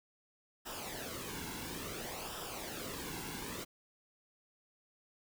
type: noise with flanger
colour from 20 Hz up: pink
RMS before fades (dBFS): -43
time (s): 0.65-3.65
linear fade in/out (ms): 20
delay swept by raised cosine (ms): 0.46 to 1.66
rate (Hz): 0.58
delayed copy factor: -0.65
effects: none